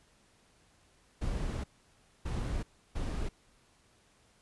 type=noise bursts at uneven times; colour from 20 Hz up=brown; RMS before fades=-34 dBFS; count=3; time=1.21-1.64 / 2.25-2.63 / 2.95-3.29 s; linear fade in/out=10 ms; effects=pink hiss -66 dBFS RMS until 4.41 s + resampled to 24000 Hz